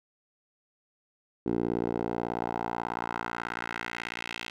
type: tone with band-pass filter sweep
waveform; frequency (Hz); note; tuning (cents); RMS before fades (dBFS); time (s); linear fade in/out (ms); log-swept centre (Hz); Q
10% pulse; 58.27; A#1; 0; -33; 1.46-4.5; 5; 350 to 2900; 1.8
effects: none